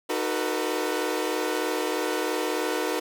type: chord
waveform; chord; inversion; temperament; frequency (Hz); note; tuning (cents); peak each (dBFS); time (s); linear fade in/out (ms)
sawtooth; B dominant seventh; first; equal with one note detuned; 311.1 / 370 / 450.8 / 493.9; D#4 / F#4 / A4 / B4; 0 / 0 / +42 / 0; -27; 0.09-3; 10
effects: none